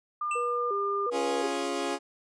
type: tone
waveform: sine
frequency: 1203 Hz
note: D6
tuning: 41 cents sharp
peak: -28 dBFS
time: 0.21-1.1 s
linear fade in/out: 5 ms
type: tone with exponential decay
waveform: square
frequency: 2674 Hz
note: E7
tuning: 24 cents sharp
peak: -30 dBFS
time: 0.31-0.58 s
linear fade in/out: 2 ms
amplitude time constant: 58 ms
type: tone with vibrato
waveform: sine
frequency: 440 Hz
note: A4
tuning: in tune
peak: -30 dBFS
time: 0.35-1.47 s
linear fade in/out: 10 ms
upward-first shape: square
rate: 1.4 Hz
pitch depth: 160 cents each way
type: chord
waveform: 20% pulse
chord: Db major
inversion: none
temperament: equal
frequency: 277.2 / 349.2 / 415.3 Hz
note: Db4 / F4 / Ab4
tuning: 0 / 0 / 0 cents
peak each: -28 dBFS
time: 1.11-1.99 s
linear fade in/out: 50 ms
effects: resampled to 22050 Hz